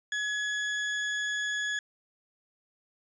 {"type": "tone", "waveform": "35% pulse", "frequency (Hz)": 1689, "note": "G#6", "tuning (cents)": 29, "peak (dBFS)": -27, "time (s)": [0.12, 1.79], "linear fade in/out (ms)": 2, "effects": ["resampled to 16000 Hz"]}